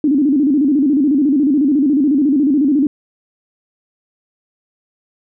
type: tone with vibrato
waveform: sine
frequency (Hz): 283.1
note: C#4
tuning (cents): +37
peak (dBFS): -10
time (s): 0.04-2.87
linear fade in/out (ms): 2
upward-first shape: square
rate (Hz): 14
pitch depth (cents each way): 120
effects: none